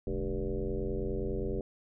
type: tone with frequency modulation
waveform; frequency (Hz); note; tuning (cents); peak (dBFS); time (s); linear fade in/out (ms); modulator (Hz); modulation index
sine; 211.7; G#3; +33; -30; 0.07-1.61; 2; 89.7; 3.2
effects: none